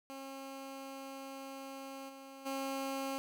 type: tone with level steps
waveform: 15% pulse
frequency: 270.5 Hz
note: C#4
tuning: 42 cents flat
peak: -38 / -43 / -30 dBFS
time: 0.1-3.18 s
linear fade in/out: 0 ms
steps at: 2.08 / 2.45 s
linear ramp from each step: 20 ms
effects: none